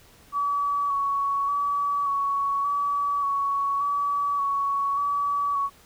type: tone with vibrato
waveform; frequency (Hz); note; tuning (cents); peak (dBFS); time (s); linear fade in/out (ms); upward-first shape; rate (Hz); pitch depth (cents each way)
sine; 1130; C#6; +33; -22; 0.32-5.7; 50; square; 0.86; 20
effects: pink hiss -54 dBFS RMS until 5.85 s